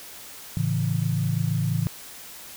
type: chord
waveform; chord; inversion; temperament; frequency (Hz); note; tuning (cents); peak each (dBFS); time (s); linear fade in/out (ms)
sine; A major; none; equal; 110 / 138.59 / 164.81; A2 / C#3 / E3; 0 / 0 / 0; -26; 0.57-1.87; 0
effects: white hiss -42 dBFS RMS until 2.56 s